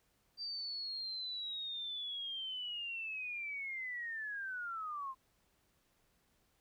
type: linear sweep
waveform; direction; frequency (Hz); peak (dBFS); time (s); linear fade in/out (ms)
sine; down; 4699 to 1033; -39; 0.37-5.15; 50
effects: pink hiss -75 dBFS RMS until 6.6 s